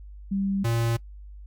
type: tone pair in turn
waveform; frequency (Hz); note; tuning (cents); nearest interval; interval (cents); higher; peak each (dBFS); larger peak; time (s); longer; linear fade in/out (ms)
sine / square; 196 / 115.94; G3 / A#2; 0 / -9; major sixth; 909; first; -23; neither; 0.31-0.64 / 0.64-0.97; neither; 10
effects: noise-tail reverb RT60 0.1 s tail -21 dB re dry + added 50 Hz sine -40 dBFS peak until 1.46 s